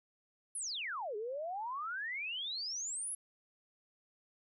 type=exponential two-way sweep; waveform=sine; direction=down then up; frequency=11175 to 404.6 to 11175 Hz; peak=-37 dBFS; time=0.55-3.15 s; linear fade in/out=5 ms; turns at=1.16 s; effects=none

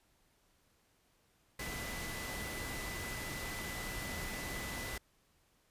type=tone in noise; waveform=sine; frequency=1996 Hz; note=B6; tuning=18 cents sharp; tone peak=-45 dBFS; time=1.59-4.98 s; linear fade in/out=5 ms; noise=pink; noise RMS=-42 dBFS; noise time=1.59-4.98 s; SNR=-6 dB; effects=pink hiss -72 dBFS RMS until 5.7 s + resampled to 32000 Hz

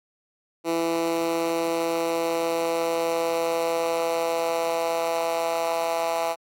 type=tone with high-pass filter sweep; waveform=10% pulse; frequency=166.4 Hz; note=E3; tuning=17 cents sharp; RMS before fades=-25 dBFS; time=0.64-6.36 s; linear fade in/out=50 ms; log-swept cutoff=350 to 680 Hz; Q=2.5; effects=AAC 64 kbps

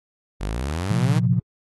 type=exponential sweep; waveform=sawtooth; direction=up; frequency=45.76 to 164.81 Hz; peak=-20 dBFS; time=0.4-1.2 s; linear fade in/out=20 ms
type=chord; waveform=sine; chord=Bb suspended second; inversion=none; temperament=equal with one note detuned; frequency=116.54 / 130.81 / 176.24 Hz; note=Bb2 / C3 / F3; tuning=0 / 0 / +16 cents; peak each=-20 / -23 / -22 dBFS; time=0.9-1.4 s; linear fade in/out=10 ms
effects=AAC 32 kbps

